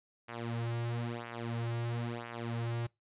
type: tone with flanger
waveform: sawtooth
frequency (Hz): 117.5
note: A#2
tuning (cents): +14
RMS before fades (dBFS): -37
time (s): 0.28-2.87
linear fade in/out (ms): 10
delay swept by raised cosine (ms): 0.23 to 4.63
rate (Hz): 1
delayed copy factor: -0.9
effects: noise-tail reverb RT60 0.2 s tail -24 dB re dry + resampled to 8000 Hz